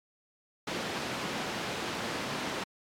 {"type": "band-pass noise", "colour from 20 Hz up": "pink", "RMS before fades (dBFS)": -35, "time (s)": [0.67, 2.64], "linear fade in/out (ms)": 5, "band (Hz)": [180, 4700], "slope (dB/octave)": 12, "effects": ["MP3 96 kbps"]}